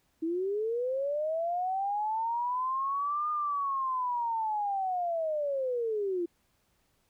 sine linear two-way sweep, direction up then down, 315.9 to 1220 to 335.9 Hz, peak -28 dBFS, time 0.22-6.26 s, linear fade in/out 10 ms, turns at 3.3 s, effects pink hiss -72 dBFS RMS until 7.09 s

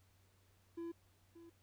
triangle tone with echo, 336.7 Hz, E4, 37 cents sharp, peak -40 dBFS, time 0.77-0.92 s, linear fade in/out 10 ms, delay 580 ms, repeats 1, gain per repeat -13 dB, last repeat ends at 1.5 s, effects added 94 Hz sine -70 dBFS peak until 1.62 s + pink hiss -74 dBFS RMS until 1.62 s

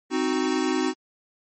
square chord, C diminished, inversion none, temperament equal, 261.6 / 311.1 / 370 Hz, C4 / Eb4 / Gb4, 0 / 0 / 0 cents, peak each -27 dBFS, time 0.1-0.94 s, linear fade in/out 50 ms, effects MP3 32 kbps

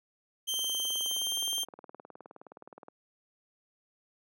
sawtooth tone with pitch glide, 3136 to 3163 Hz, G7 to G7, 0 to +15 cents, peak -27 dBFS, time 0.47-1.65 s, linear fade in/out 20 ms, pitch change +15 cents, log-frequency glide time 0.88-1.35 s
click train, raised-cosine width 1 ms, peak -32 dBFS, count 46, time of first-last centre 0.54-2.884 s, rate 19.2 Hz
effects high-pass 300 Hz 12 dB/octave

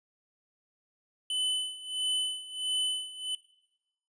square tone with tremolo, 3016 Hz, F#7, 32 cents sharp, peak -26 dBFS, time 1.3-3.35 s, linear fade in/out 2 ms, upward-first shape sine, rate 1.5 Hz, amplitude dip 85%, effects noise-tail reverb RT60 0.9 s tail -20 dB re dry + resampled to 22050 Hz

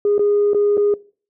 sine tone with dropouts, 411 Hz, G#4, 18 cents flat, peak -12 dBFS, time 0.05-0.94 s, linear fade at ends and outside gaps 2 ms, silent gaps 0.181-0.193 / 0.534-0.546 / 0.771-0.777 s, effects noise-tail reverb RT60 0.4 s tail -21 dB re dry + tanh soft clip ceiling -9 dBFS

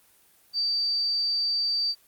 sine tone, 4639 Hz, D8, 22 cents flat, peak -23 dBFS, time 0.53-1.95 s, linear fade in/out 50 ms, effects white hiss -60 dBFS RMS until 2.07 s + Opus 24 kbps

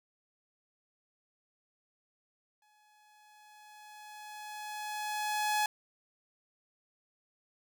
sawtooth tone with exponential growth, 845 Hz, G#5, 30 cents sharp, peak -23 dBFS, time 2.62-5.66 s, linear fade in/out 2 ms, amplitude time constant 660 ms, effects none

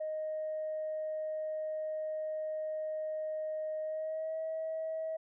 sine tone with pitch glide, 622.3 to 639.8 Hz, D#5 to D#5, 0 to +48 cents, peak -33 dBFS, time 0-5.17 s, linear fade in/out 10 ms, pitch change +48 cents, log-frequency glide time 3.82-4.38 s, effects tanh soft clip ceiling -30 dBFS

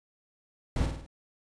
brown noise with echo, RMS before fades -27 dBFS, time 0.76-0.86 s, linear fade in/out 2 ms, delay 51 ms, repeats 4, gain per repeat -5 dB, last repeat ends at 1.064 s, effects resampled to 22050 Hz

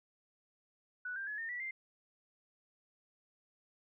sine tone with pitch steps, 1480 / 1586.2 / 1700.1 / 1822.1 / 1952.9 / 2093 Hz, F#6 / G6 / G#6 / A#6 / B6 / C7, 0 / +20 / +40 / -40 / -20 / 0 cents, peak -38 dBFS, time 1.05-1.71 s, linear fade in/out 5 ms, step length 110 ms, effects none

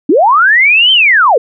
sine linear two-way sweep, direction up then down, 255.1 to 3154 to 421.2 Hz, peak -4 dBFS, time 0.09-1.38 s, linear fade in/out 5 ms, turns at 0.92 s, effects none

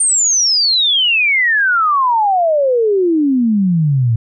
sine exponential sweep, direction down, 8960 to 110 Hz, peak -10 dBFS, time 0-4.16 s, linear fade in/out 5 ms, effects none

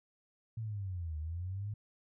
sine linear two-way sweep, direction down then up, 114.9 to 75.4 to 107 Hz, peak -36 dBFS, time 0.57-1.74 s, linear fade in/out 5 ms, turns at 1.18 s, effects none

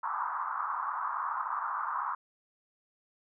pink band-pass noise, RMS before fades -34 dBFS, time 0.03-2.15 s, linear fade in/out 5 ms, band 950 to 1300 Hz, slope 48 dB/octave, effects none

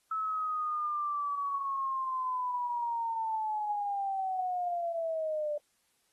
sine linear sweep, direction down, 1305 to 587.3 Hz, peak -30 dBFS, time 0.11-5.58 s, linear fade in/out 5 ms, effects white hiss -73 dBFS RMS until 6.12 s + AAC 32 kbps

